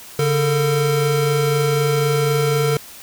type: tone pair together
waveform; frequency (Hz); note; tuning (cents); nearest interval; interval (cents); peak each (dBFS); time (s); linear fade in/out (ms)
square; 142.6 / 451.8; C#3 / A4; +49 / +46; octave + minor sixth; 1997; -19; 0.19-2.77; 2
effects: white hiss -39 dBFS RMS until 3.02 s